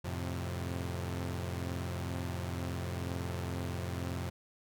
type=chord; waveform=sawtooth; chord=F major; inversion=none; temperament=equal with one note detuned; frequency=87.91 / 110 / 130.81 Hz; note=F2 / A2 / C3; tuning=+12 / 0 / 0 cents; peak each=-33 / -39 / -37 dBFS; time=0.04-4.3 s; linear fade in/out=10 ms; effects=none